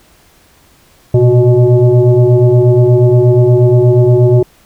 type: tone with frequency modulation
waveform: sine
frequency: 126.2 Hz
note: B2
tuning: 38 cents sharp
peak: -4 dBFS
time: 1.14-4.43 s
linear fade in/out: 5 ms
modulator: 244 Hz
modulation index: 1.4
effects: pink hiss -47 dBFS RMS until 4.65 s